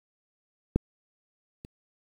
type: clicks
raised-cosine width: 3 ms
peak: -9 / -29 dBFS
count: 2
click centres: 0.76 / 1.649 s
effects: 8-bit